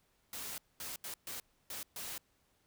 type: noise bursts at uneven times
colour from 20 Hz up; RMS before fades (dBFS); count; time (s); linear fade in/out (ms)
white; -43; 6; 0.33-0.58 / 0.8-0.96 / 1.04-1.14 / 1.27-1.4 / 1.7-1.83 / 1.96-2.18; 2
effects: pink hiss -74 dBFS RMS until 2.66 s